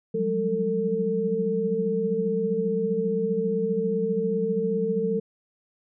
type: tone cluster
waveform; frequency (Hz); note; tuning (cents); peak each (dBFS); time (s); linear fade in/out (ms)
sine; 178.3 / 190.9 / 206 / 448.8; F3 / G3 / G#3 / A4; +36 / -46 / -14 / +34; -31 / -31 / -31 / -24; 0.14-5.2; 10
effects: none